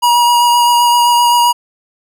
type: tone with vibrato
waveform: square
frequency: 958 Hz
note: A#5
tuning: 47 cents sharp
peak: -8 dBFS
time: 0.02-1.53 s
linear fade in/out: 20 ms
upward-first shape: sine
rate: 7.7 Hz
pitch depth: 13 cents each way
effects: none